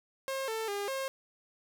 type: tone with pitch steps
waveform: sawtooth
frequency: 536 / 444.7 / 404.7 / 536 Hz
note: C5 / A4 / G#4 / C5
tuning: +42 / +18 / -45 / +42 cents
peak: -29 dBFS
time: 0.28-1.08 s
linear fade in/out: 0 ms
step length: 200 ms
effects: none